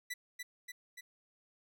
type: tone with echo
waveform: sawtooth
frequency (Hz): 1975.5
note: B6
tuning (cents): 0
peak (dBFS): -34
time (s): 0.1-0.14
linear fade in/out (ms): 10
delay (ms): 290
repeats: 3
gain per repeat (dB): -3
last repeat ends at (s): 1.01
effects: none